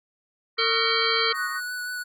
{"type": "chord", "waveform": "sine", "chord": "D# minor seventh", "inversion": "third", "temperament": "equal", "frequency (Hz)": [1108.7, 1244.5, 1480, 1864.7], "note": ["C#6", "D#6", "F#6", "A#6"], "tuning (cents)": [0, 0, 0, 0], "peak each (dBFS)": [-34, -33, -34, -32], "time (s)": [0.57, 1.61], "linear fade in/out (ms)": 50}
{"type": "harmonic tone", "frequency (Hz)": 453.5, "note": "A#4", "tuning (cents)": -48, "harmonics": [1, 3, 5, 7, 9, 10], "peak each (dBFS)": [-28, -28, -28, -28, -28, -28], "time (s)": [0.58, 1.33], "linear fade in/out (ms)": 10}
{"type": "tone with vibrato", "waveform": "square", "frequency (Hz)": 1480, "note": "F#6", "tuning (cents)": 0, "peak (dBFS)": -30, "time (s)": [1.34, 2.04], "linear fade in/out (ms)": 20, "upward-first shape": "sine", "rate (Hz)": 5.7, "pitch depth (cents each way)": 12}
{"effects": []}